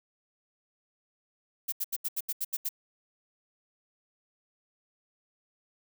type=noise bursts; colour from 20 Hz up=violet; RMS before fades=-31 dBFS; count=9; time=1.68-2.691 s; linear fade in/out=10 ms; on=43 ms; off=78 ms; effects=none